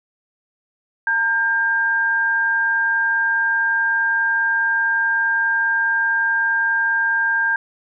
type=tone pair together; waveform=sine; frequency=912 / 1597.6 Hz; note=A#5 / G6; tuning=-38 / +32 cents; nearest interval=minor seventh; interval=970 cents; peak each=-25 / -16 dBFS; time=1.07-7.56 s; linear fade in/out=2 ms; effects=none